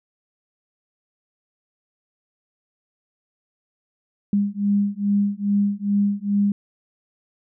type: beating tone pair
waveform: sine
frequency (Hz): 201.3 / 203.7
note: G3 / G#3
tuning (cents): +46 / -33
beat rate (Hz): 2.4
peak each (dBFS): -21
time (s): 4.33-6.52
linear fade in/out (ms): 2
effects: none